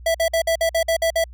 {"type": "tone bursts", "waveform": "square", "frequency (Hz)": 659.3, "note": "E5", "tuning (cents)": 0, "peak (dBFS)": -17, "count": 9, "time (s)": [0.06, 1.241], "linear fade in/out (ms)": 5, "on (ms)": 85, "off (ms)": 52, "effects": ["added 60 Hz sine -37 dBFS peak until 1.33 s"]}